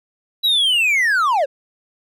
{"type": "linear sweep", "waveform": "triangle", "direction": "down", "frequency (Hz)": [3959, 506], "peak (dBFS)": -12, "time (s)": [0.43, 1.46], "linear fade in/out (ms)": 20, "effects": []}